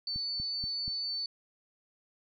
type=tone; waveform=sine; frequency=4502 Hz; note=C#8; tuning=26 cents sharp; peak=-32 dBFS; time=0.07-1.26 s; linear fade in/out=2 ms
type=click train; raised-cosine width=5 ms; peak=-30 dBFS; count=4; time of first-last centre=0.16-0.879 s; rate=4.17 Hz
effects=none